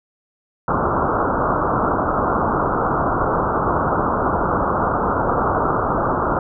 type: low-pass noise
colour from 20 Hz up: white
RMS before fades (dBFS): -19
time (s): 0.68-6.39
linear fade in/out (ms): 2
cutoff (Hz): 1400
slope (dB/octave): 96
effects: none